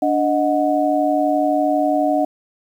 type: tone cluster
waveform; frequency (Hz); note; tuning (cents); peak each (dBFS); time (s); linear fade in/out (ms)
sine; 291.5 / 622 / 734; D4 / D#5 / F#5; -13 / -1 / -14; -19; 0.02-2.25; 5
effects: 8-bit